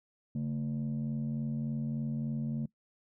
sine tone pair together, 141.71 / 225.1 Hz, C#3 / A3, +39 / +40 cents, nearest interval minor sixth, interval 801 cents, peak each -32 / -32 dBFS, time 0.35-2.66 s, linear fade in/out 5 ms, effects noise-tail reverb RT60 0.1 s tail -22 dB re dry + tanh soft clip ceiling -28 dBFS

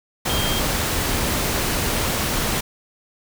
sine tone in noise, 3200 Hz, G7, 35 cents sharp, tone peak -26 dBFS, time 0.29-0.6 s, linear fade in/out 10 ms, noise pink, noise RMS -22 dBFS, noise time 0.25-2.61 s, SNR -7 dB, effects none

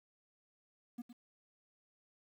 triangle tone with echo, 240.6 Hz, B3, 45 cents flat, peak -38 dBFS, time 0.98-1.02 s, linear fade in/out 10 ms, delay 110 ms, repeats 1, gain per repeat -10 dB, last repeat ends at 1.13 s, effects 11-bit

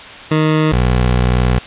20% pulse tone pair in turn, 155.56 / 61.73 Hz, D#3 / B1, 0 / 0 cents, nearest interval octave + major third, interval 1600 cents, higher first, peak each -6 dBFS, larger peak neither, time 0.31-0.72 / 0.72-1.59 s, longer second, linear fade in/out 5 ms, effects white hiss -32 dBFS RMS until 1.66 s + resampled to 8000 Hz

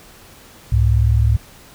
sine tone pair together, 68.43 / 108 Hz, C#2 / A2, -22 / -32 cents, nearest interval minor sixth, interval 790 cents, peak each -14 dBFS, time 0.72-1.37 s, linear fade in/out 5 ms, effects pink hiss -44 dBFS RMS until 1.74 s

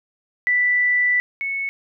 sine tone pair in turn, 1975.5 / 2206 Hz, B6 / C#7, 0 / -9 cents, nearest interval major second, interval 191 cents, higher second, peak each -15 / -22 dBFS, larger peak first, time 0.47-1.2 / 1.41-1.69 s, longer first, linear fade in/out 0 ms, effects none

